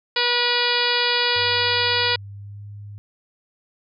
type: harmonic tone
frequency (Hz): 484.4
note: B4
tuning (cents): -34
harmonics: 1 / 2 / 3 / 4 / 5 / 6 / 7 / 8 / 9 / 10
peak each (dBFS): -27 / -27 / -27 / -27 / -27 / -27 / -27 / -27 / -27 / -27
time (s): 0.16-2.16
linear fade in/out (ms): 5
type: tone with pitch glide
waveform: sine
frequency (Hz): 98 to 102.52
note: G2 to G#2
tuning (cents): 0 to -22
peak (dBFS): -34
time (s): 1.36-2.98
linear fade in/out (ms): 0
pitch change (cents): +78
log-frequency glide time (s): 1.95-2.65
effects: none